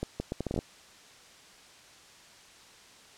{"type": "accelerating click train", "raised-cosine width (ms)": 2, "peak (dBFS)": -18, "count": 10, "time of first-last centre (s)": [0.03, 0.589], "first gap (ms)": 170, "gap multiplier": 0.71, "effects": ["white hiss -54 dBFS RMS until 3.17 s", "low-pass 7000 Hz 12 dB/octave"]}